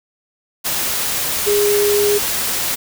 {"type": "tone in noise", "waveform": "sine", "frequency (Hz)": 411.5, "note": "G#4", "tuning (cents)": -16, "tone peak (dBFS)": -13, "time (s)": [1.46, 2.19], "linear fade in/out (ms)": 20, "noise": "white", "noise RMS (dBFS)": -20, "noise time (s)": [0.64, 2.76], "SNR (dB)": 4, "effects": []}